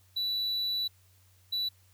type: tone pair in turn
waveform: triangle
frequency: 3951 / 3951 Hz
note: B7 / B7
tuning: 0 / 0 cents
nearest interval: unison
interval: 0 cents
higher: neither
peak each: -27 dBFS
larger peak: neither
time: 0.16-0.88 / 1.52-1.69 s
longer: first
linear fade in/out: 10 ms
effects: added 93 Hz sine -61 dBFS peak until 1.93 s + white hiss -66 dBFS RMS until 1.93 s